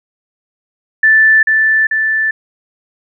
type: tone with echo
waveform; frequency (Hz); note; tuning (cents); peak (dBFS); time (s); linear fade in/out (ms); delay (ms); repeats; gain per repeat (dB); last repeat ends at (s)
sine; 1760; A6; 0; -5; 1.03-1.43; 5; 440; 2; -3; 2.31
effects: none